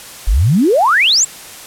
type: exponential sweep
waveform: sine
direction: up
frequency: 40.22 to 7902 Hz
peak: -8 dBFS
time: 0.27-1.25 s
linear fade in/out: 10 ms
effects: white hiss -33 dBFS RMS until 1.66 s + low-pass 12000 Hz 12 dB/octave